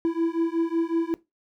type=beating tone pair; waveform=triangle; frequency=329.3 / 334.7 Hz; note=E4 / E4; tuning=-2 / +26 cents; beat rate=5.4 Hz; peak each=-23 dBFS; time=0.05-1.14 s; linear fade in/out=0 ms; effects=noise-tail reverb RT60 0.2 s tail -19 dB re dry